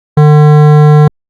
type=tone with hard clipping; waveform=sine; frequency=150 Hz; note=D3; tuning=37 cents sharp; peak=-3 dBFS; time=0.17-1.08 s; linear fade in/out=5 ms; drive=15 dB; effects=Opus 48 kbps